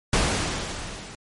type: noise with level ramp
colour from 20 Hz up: pink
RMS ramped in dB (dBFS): -20 to -40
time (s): 0.13-1.15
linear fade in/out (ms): 2
effects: low-pass 9000 Hz 12 dB/octave + MP3 48 kbps